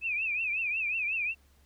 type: tone with vibrato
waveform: sine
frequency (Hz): 2526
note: D#7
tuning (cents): +26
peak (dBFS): -28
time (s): 0.01-1.35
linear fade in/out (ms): 50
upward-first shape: triangle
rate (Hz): 5.5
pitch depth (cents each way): 150
effects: added 69 Hz sine -61 dBFS peak until 1.65 s + pink hiss -67 dBFS RMS until 1.65 s